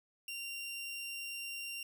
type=tone; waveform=sawtooth; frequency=2769 Hz; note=F7; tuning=15 cents flat; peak=-37 dBFS; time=0.28-1.83 s; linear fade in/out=2 ms; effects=none